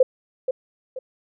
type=tone with echo; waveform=sine; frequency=517 Hz; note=C5; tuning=21 cents flat; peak=-10 dBFS; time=0-0.03 s; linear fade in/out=5 ms; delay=480 ms; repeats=2; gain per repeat=-9 dB; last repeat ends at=0.99 s; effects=none